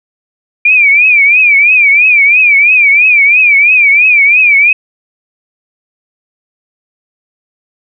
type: tone with vibrato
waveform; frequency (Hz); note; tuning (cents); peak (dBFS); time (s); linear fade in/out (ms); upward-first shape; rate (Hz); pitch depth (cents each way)
sine; 2375; D7; +19; -3; 0.65-4.73; 5; triangle; 3; 150
effects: none